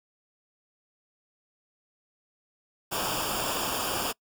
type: noise with comb filter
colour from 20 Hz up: pink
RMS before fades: -30 dBFS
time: 2.91-4.13 s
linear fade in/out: 20 ms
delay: 0.49 ms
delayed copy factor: -0.8
effects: noise-tail reverb RT60 0.1 s tail -25 dB re dry